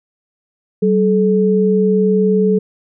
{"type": "tone pair together", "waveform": "sine", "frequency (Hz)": [191.3, 430.6], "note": ["G3", "A4"], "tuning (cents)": [-42, -37], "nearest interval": "octave + major second", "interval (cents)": 1405, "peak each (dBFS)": -13, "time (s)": [0.82, 2.59], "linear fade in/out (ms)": 10, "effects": []}